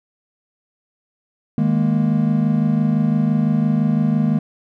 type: chord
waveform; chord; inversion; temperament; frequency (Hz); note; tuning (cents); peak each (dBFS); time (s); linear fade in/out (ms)
triangle; D# suspended fourth; none; just; 155.56 / 207.4 / 233.3; D#3 / G#3 / A#3; 0 / -2 / +2; -17; 1.58-4.39; 2
effects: none